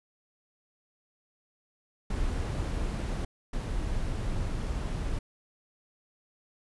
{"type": "noise bursts at uneven times", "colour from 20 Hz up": "brown", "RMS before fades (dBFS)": -31, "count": 2, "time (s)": [[2.1, 3.25], [3.53, 5.19]], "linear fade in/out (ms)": 5, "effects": ["resampled to 24000 Hz"]}